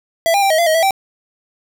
square tone with pitch steps, 664 / 802 / 784 / 633 / 683 / 631 / 656 / 777 Hz, E5 / G5 / G5 / D#5 / F5 / D#5 / E5 / G5, +12 / +39 / 0 / +30 / -39 / +24 / -9 / -16 cents, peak -12 dBFS, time 0.26-0.908 s, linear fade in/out 0 ms, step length 81 ms, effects none

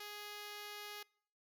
5% pulse tone, 415.3 Hz, G#4, in tune, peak -35 dBFS, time 0-1.03 s, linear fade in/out 5 ms, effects noise-tail reverb RT60 0.6 s tail -25 dB re dry

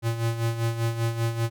square tone with tremolo, 115.3 Hz, A#2, 19 cents flat, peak -22 dBFS, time 0.02-1.5 s, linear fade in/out 50 ms, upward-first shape sine, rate 5.1 Hz, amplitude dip 65%, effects none

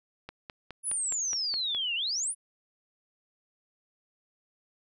click train, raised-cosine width 0.3 ms, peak -24 dBFS, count 8, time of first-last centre 0.29-1.748 s, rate 4.8 Hz
sine exponential two-way sweep, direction down then up, 10548 to 2678 to 10548 Hz, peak -28 dBFS, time 0.83-2.35 s, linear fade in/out 50 ms, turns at 1.95 s
effects none

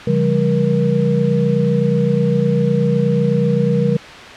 sine tone cluster, 140.4 / 171.8 / 199.8 / 474.9 Hz, C#3 / F3 / G3 / A#4, +22 / -28 / +33 / +32 cents, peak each -18 dBFS, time 0.07-3.97 s, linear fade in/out 5 ms, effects white hiss -33 dBFS RMS until 4.36 s + low-pass 3000 Hz 12 dB/octave

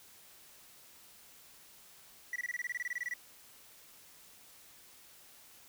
triangle tone bursts, 1951 Hz, B6, 22 cents flat, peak -32 dBFS, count 16, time 2.33-3.138 s, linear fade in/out 2 ms, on 28 ms, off 24 ms, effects white hiss -58 dBFS RMS until 5.68 s

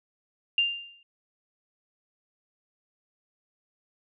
sine tone with exponential decay, 2794 Hz, F7, in tune, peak -18 dBFS, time 0.58-1.03 s, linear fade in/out 2 ms, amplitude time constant 96 ms, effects none

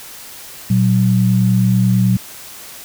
sine tone pair together, 118.1 / 187.47 Hz, A#2 / F#3, +23 / +23 cents, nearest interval minor sixth, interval 800 cents, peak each -13 dBFS, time 0.7-2.17 s, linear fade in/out 5 ms, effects white hiss -35 dBFS RMS until 2.84 s

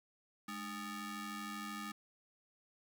sawtooth ring-modulated tone, 513 Hz, C5, 34 cents flat, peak -35 dBFS, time 0.48-1.92 s, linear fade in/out 5 ms, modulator 723 Hz, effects none

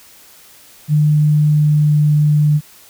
sine tone with pitch glide, 150.5 to 149.55 Hz, D3 to D3, +43 to +32 cents, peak -9 dBFS, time 0.88-2.61 s, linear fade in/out 50 ms, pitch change -11 cents, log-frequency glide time 1.29-2 s, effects white hiss -44 dBFS RMS until 2.89 s

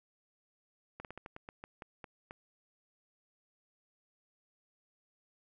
slowing click train, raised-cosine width 0.5 ms, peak -30 dBFS, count 11, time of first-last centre 1-2.309 s, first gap 48 ms, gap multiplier 1.21, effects none

